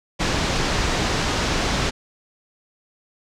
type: low-pass noise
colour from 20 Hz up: pink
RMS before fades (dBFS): -22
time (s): 0.19-1.91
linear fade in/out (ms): 20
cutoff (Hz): 6500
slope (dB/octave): 24
effects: none